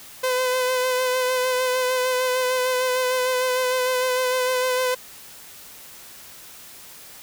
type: tone with vibrato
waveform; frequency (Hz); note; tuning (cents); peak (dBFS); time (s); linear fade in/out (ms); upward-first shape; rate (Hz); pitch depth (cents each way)
sawtooth; 508; B4; +49; -16; 0.23-4.95; 10; sine; 6.6; 24
effects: white hiss -43 dBFS RMS until 7.22 s

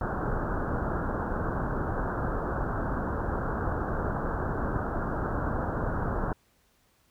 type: low-pass noise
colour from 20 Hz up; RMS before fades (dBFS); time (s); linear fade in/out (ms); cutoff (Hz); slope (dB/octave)
pink; -30; 0.01-6.33; 2; 1600; 96
effects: pink hiss -67 dBFS RMS until 7.1 s

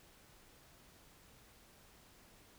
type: silence
effects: pink hiss -63 dBFS RMS until 2.58 s

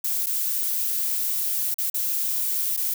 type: noise with dropouts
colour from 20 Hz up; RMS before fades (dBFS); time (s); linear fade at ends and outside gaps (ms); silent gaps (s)
violet; -25; 0.04-2.94; 5; 0.261-0.267 / 1.743-1.784 / 1.9-1.942 / 2.766-2.773
effects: none

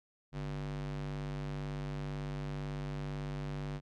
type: tone with high-pass filter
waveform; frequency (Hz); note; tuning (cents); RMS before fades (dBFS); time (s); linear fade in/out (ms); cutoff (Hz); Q
square; 49; G1; 0; -39; 0.32-3.81; 50; 100; 5.2
effects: low-pass 5000 Hz 12 dB/octave

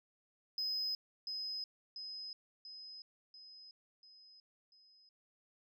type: tone with echo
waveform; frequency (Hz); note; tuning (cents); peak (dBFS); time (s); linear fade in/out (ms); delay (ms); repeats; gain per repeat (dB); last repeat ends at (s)
sine; 5060; D#8; +28; -33; 0.58-0.95; 2; 690; 6; -5; 5.09
effects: tanh soft clip ceiling -32 dBFS

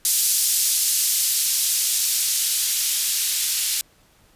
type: noise with band-pass filter sweep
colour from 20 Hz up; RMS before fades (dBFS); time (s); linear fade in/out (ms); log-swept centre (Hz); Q
violet; -21; 0.05-3.81; 0; 5400 to 3300; 0.78
effects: pink hiss -57 dBFS RMS until 4.35 s + resampled to 32000 Hz

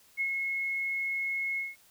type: tone with ADSR envelope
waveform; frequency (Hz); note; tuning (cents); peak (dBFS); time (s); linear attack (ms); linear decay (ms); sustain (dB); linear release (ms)
sine; 2173; C#7; -35; -26; 0.17-1.76; 37; 70; -3; 180
effects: white hiss -61 dBFS RMS until 1.9 s

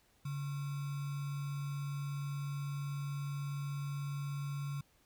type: tone with sample-and-hold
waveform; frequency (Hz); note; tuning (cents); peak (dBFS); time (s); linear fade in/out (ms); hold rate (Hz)
sine; 141.8; C#3; +40; -36; 0.25-4.81; 5; 1225
effects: pink hiss -70 dBFS RMS until 5.05 s

